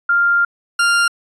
sine / 40% pulse tone pair in turn, 1396.9 / 1396.9 Hz, F6 / F6, 0 / 0 cents, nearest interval unison, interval 0 cents, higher neither, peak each -11 dBFS, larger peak neither, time 0.09-0.45 / 0.79-1.08 s, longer first, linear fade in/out 5 ms, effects resampled to 24000 Hz

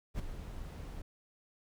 brown noise with ADSR envelope, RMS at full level -33 dBFS, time 0.14-1.02 s, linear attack 55 ms, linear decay 4 ms, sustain -10 dB, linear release 7 ms, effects none

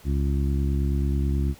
harmonic tone, 69.3 Hz, C#2, in tune, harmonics 1 / 2 / 3 / 4 / 5, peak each -22 / -28 / -32 / -34 / -36 dBFS, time 0.04-1.55 s, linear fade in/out 50 ms, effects pink hiss -51 dBFS RMS until 1.59 s

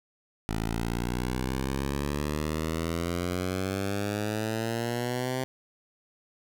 10% pulse exponential sweep, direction up, 54 to 130.81 Hz, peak -20 dBFS, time 0.49-5.44 s, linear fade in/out 0 ms, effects none

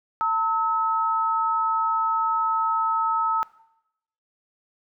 sine tone pair together, 900.6 / 1290 Hz, A5 / E6, +40 / -38 cents, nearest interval tritone, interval 622 cents, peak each -24 / -22 dBFS, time 0.21-3.43 s, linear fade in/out 0 ms, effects noise-tail reverb RT60 0.8 s tail -19 dB re dry

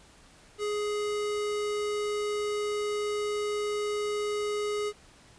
square tone, 416.8 Hz, G#4, 6 cents sharp, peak -29 dBFS, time 0.58-4.93 s, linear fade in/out 50 ms, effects pink hiss -56 dBFS RMS until 5.38 s + resampled to 22050 Hz

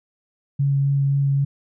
sine tone with vibrato, 139.3 Hz, C#3, 9 cents sharp, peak -16 dBFS, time 0.59-1.45 s, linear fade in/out 10 ms, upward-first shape sine, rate 3.8 Hz, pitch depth 9 cents each way, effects none

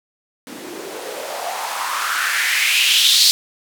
blue noise with band-pass filter sweep, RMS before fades -19 dBFS, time 0.47-3.31 s, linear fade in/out 0 ms, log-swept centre 260 to 4400 Hz, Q 3.9, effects none

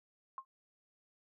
sine tone with exponential decay, 1064 Hz, C6, 29 cents sharp, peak -36 dBFS, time 0.38-0.45 s, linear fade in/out 1 ms, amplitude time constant 15 ms, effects none

